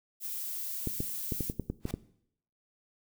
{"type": "noise", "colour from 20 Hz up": "violet", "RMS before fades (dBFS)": -37, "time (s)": [0.2, 1.53], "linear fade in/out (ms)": 50}
{"type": "clicks", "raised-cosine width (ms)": 3, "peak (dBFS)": -19, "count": 9, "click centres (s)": [0.873, 1.004, 1.322, 1.407, 1.499, 1.597, 1.7, 1.854, 1.94]}
{"type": "noise with exponential growth", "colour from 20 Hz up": "pink", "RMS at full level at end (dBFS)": -37, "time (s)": [1.8, 1.91], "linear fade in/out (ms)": 2, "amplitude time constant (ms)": 22}
{"effects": ["noise-tail reverb RT60 0.7 s tail -18 dB re dry"]}